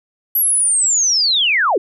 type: linear sweep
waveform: sine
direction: down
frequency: 11840 to 311 Hz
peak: -12 dBFS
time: 0.35-1.78 s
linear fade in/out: 5 ms
effects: none